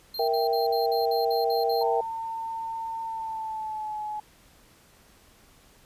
square tone bursts, 4186 Hz, C8, in tune, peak -34 dBFS, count 9, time 0.14-1.832 s, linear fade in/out 5 ms, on 140 ms, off 54 ms
sine chord, E diminished, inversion second, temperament equal, 466.2 / 659.3 / 784 Hz, Bb4 / E5 / G5, 0 / 0 / 0 cents, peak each -25 / -29 / -26 dBFS, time 0.19-2.01 s, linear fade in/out 5 ms
sine tone with pitch glide, 904 to 848.3 Hz, A5 to G#5, +47 to +36 cents, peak -30 dBFS, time 1.81-4.2 s, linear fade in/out 5 ms, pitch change -111 cents, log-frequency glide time 3.05-4.02 s
effects pink hiss -57 dBFS RMS until 5.85 s + resampled to 32000 Hz

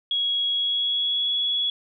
sine tone with pitch glide, 3322 to 3370 Hz, G#7 to G#7, 0 to +25 cents, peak -21 dBFS, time 0.11-1.7 s, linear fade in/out 2 ms, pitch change +25 cents, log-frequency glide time 0.49-1.31 s, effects none

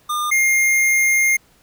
square tone pair in turn, 1208 / 2122 Hz, D6 / C7, +48 / +24 cents, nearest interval minor seventh, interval 976 cents, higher second, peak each -20 / -14 dBFS, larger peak second, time 0.09-0.31 / 0.31-1.37 s, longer second, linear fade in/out 10 ms, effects pink hiss -55 dBFS RMS until 1.62 s

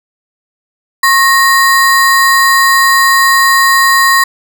square ring-modulated tone, 1476 Hz, F#6, 5 cents flat, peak -3 dBFS, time 1.03-4.24 s, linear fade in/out 5 ms, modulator 395 Hz, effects none

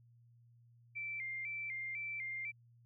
sine tone with vibrato, 2217 Hz, C#7, in tune, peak -39 dBFS, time 0.95-2.52 s, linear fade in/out 20 ms, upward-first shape square, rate 2 Hz, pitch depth 88 cents each way, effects added 118 Hz sine -62 dBFS peak until 2.85 s

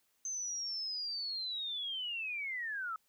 sine linear sweep, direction down, 6272 to 1269 Hz, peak -36 dBFS, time 0.25-2.96 s, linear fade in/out 2 ms, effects white hiss -75 dBFS RMS until 3.08 s

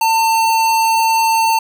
square tone, 899 Hz, A5, 37 cents sharp, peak -12 dBFS, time 0.01-1.59 s, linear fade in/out 5 ms, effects none

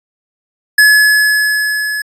square tone with level ramp, 1704 Hz, G#6, 44 cents sharp, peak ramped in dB -4 to -17 dBFS, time 0.78-2.02 s, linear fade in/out 5 ms, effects resampled to 32000 Hz

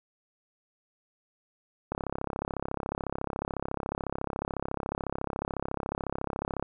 click train, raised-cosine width 1 ms, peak -17 dBFS, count 161, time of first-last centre 1.92-6.626 s, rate 34 Hz, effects none

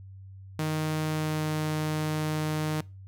sawtooth tone with pitch glide, 155.56 to 154.31 Hz, D#3 to D#3, 0 to -14 cents, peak -23 dBFS, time 0.59-2.81 s, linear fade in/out 2 ms, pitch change -14 cents, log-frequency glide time 1.06-1.49 s, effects noise-tail reverb RT60 0.3 s tail -23 dB re dry + added 96 Hz sine -43 dBFS peak until 3.07 s

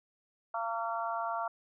harmonic tone, 228.5 Hz, A#3, 34 cents flat, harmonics 3 / 4 / 5 / 6, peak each -36 / -37 / -38 / -39 dBFS, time 0.54-1.48 s, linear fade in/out 5 ms, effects none

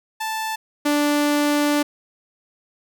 sawtooth tone pair in turn, 880 / 293.1 Hz, A5 / D4, 0 / -3 cents, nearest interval octave + perfect fifth, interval 1903 cents, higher first, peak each -20 / -13 dBFS, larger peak second, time 0.2-0.56 / 0.85-1.83 s, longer second, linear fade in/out 10 ms, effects none

